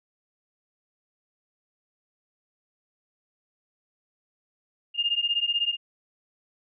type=beating tone pair; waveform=sine; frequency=2816 / 2832 Hz; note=F7 / F7; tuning=+14 / +23 cents; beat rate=16 Hz; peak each=-26 dBFS; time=4.94-5.77 s; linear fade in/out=50 ms; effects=none

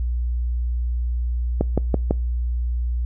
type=click train; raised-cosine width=2 ms; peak=-5 dBFS; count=4; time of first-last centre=1.61-2.109 s; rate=6.01 Hz; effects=noise-tail reverb RT60 0.4 s tail -26 dB re dry + added 60 Hz sine -20 dBFS peak until 3.05 s

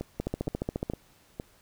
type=two click trains; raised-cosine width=2 ms; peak=-16 / -20 dBFS; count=11 / 4; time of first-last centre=0.2-0.899 / 0.01-1.399 s; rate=14.3 / 2.16 Hz; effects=pink hiss -61 dBFS RMS until 1.61 s

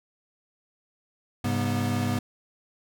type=tone cluster; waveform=square; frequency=102.4 / 134.3 / 197.2 / 242.9 Hz; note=G#2 / C3 / G3 / B3; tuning=-24 / +46 / +11 / -29 cents; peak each=-29 / -33 / -35 / -29 dBFS; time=1.44-2.19 s; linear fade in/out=5 ms; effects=none

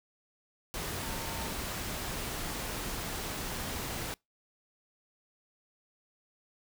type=tone in noise; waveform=sine; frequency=907 Hz; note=A#5; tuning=48 cents flat; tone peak=-44 dBFS; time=1.03-1.51 s; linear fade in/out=0 ms; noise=pink; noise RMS=-37 dBFS; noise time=0.74-4.14 s; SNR=-10 dB; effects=noise-tail reverb RT60 0.2 s tail -26 dB re dry

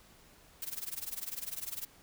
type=noise with tremolo; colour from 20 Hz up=blue; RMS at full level=-37 dBFS; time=0.62-1.85 s; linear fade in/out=0 ms; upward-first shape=sine; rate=20 Hz; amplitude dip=90%; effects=pink hiss -60 dBFS RMS until 2.02 s

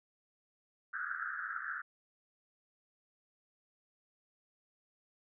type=band-pass noise; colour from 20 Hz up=pink; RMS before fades=-40 dBFS; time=0.93-1.82 s; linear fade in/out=10 ms; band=1300 to 1700 Hz; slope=96 dB/octave; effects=none

